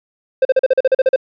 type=tone bursts; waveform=triangle; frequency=523 Hz; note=C5; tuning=1 cent flat; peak=-6 dBFS; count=11; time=0.42-1.161 s; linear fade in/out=5 ms; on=31 ms; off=40 ms; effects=resampled to 11025 Hz + 8-bit